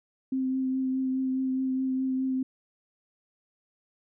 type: tone with vibrato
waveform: sine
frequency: 261.6 Hz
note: C4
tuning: in tune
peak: -25 dBFS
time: 0.32-2.43 s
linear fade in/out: 5 ms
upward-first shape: triangle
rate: 4.8 Hz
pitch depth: 17 cents each way
effects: none